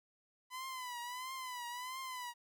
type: tone with vibrato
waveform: sawtooth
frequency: 1004 Hz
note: B5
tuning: 28 cents sharp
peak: -38 dBFS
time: 0.5-2.34 s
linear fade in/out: 50 ms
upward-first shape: triangle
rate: 1.5 Hz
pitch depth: 98 cents each way
effects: 13-bit

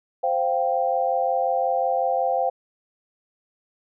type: chord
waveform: sine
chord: C suspended fourth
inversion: none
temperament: equal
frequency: 523.3 / 698.5 / 784 Hz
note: C5 / F5 / G5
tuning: 0 / 0 / 0 cents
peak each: -24 dBFS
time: 0.23-2.5 s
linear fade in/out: 10 ms
effects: none

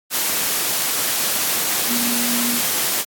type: tone in noise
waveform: sine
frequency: 239.2 Hz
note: A#3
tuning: 45 cents sharp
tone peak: -22 dBFS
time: 1.87-2.61 s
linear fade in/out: 50 ms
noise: white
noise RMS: -20 dBFS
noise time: 0.1-3.05 s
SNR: -5 dB
effects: high-pass 150 Hz 12 dB/octave + AAC 64 kbps

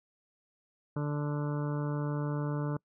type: harmonic tone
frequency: 146.83 Hz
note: D3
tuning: in tune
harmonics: 1 / 2 / 3 / 4 / 6 / 7 / 8 / 9 / 10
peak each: -31 / -37 / -41 / -43 / -47 / -48 / -49 / -50 / -51 dBFS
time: 0.96-2.77 s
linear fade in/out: 5 ms
effects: noise-tail reverb RT60 0.1 s tail -26 dB re dry

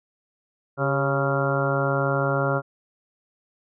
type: harmonic tone with a mistuned harmonic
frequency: 138.59 Hz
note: C#3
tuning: in tune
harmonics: 1 / 2 / 3 / 4 / 5 / 6 / 7 / 8 / 9 / 10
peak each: -25 / -32 / -29 / -26 / -31 / -36 / -35 / -34 / -34 / -28 dBFS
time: 0.77-2.62 s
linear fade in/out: 50 ms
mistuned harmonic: 3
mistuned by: -59 cents
effects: none

